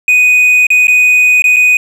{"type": "tone with dropouts", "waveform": "triangle", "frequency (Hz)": 2489, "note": "D#7", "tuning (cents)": 0, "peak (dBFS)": -3, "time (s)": [0.08, 1.77], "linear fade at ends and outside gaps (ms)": 2, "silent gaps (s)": [[0.668, 0.703], [0.871, 0.881], [1.421, 1.441], [1.562, 1.566]], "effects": []}